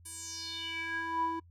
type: tone with band-pass filter sweep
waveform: square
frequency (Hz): 329.6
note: E4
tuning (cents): 0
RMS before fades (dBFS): -37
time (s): 0.05-1.4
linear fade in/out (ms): 10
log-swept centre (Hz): 10000 to 690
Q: 4.7
effects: noise-tail reverb RT60 0.1 s tail -25 dB re dry + added 86 Hz sine -55 dBFS peak until 1.5 s